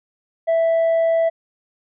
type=tone with tanh clipping; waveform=sine; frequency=659.3 Hz; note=E5; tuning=in tune; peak=-15 dBFS; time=0.47-1.3 s; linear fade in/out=20 ms; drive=2 dB; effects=none